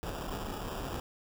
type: noise with sample-and-hold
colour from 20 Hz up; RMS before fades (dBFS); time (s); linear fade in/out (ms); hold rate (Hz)
pink; -38; 0.03-1; 0; 2100
effects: none